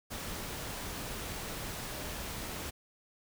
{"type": "tone in noise", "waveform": "sine", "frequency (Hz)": 610, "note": "D#5", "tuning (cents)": -34, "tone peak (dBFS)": -50, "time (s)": [1.91, 2.14], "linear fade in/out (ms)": 20, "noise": "pink", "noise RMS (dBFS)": -40, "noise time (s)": [0.1, 2.71], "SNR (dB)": -13, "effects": []}